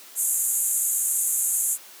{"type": "band-pass noise", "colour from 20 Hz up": "pink", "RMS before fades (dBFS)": -24, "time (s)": [0.15, 1.78], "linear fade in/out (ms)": 50, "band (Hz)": [6800, 13000], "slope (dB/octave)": 96, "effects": ["white hiss -46 dBFS RMS until 2 s", "high-pass 300 Hz 12 dB/octave"]}